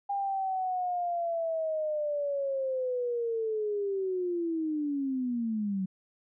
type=linear sweep; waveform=sine; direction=down; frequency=805 to 185 Hz; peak=-28 dBFS; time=0.09-5.86 s; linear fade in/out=10 ms; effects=none